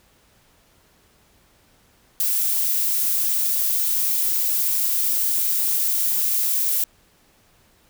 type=noise; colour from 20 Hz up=violet; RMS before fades=-21 dBFS; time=2.2-6.84 s; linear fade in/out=2 ms; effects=pink hiss -58 dBFS RMS until 7.89 s